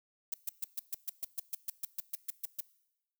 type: noise bursts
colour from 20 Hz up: violet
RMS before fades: -35 dBFS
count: 16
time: 0.32-2.606 s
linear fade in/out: 5 ms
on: 21 ms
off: 130 ms
effects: noise-tail reverb RT60 0.9 s tail -20 dB re dry